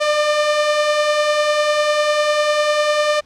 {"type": "beating tone pair", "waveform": "sawtooth", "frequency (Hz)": [590, 600], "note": ["D5", "D5"], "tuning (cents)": [8, 37], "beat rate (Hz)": 10, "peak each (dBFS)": [-20, -11], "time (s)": [0, 3.21], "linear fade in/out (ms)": 20, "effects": ["pink hiss -53 dBFS RMS until 3.25 s", "low-pass 6000 Hz 12 dB/octave"]}